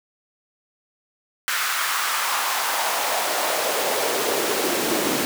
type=noise with high-pass filter sweep; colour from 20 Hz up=pink; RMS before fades=-23 dBFS; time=1.48-5.25 s; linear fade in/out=0 ms; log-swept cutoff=1500 to 280 Hz; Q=2.2; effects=none